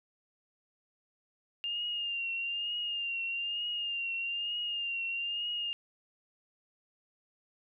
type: tone with vibrato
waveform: sine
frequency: 2803 Hz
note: F7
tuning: 6 cents sharp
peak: -32 dBFS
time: 1.64-5.73 s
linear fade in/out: 0 ms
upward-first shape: triangle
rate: 1.1 Hz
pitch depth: 53 cents each way
effects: none